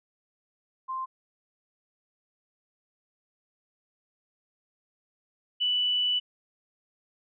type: tone pair in turn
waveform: sine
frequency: 1046.5 / 2970 Hz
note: C6 / F#7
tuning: 0 / +6 cents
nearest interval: octave + tritone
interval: 1806 cents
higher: second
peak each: -30 / -23 dBFS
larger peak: second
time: 0.88-1.06 / 5.6-6.2 s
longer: second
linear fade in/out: 20 ms
effects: none